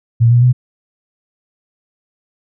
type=tone with pitch steps; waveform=sine; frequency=116.54 / 120.72 / 125.05 Hz; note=A#2 / B2 / B2; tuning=0 / -39 / +22 cents; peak=-6 dBFS; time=0.2-0.53 s; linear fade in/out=20 ms; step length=110 ms; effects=none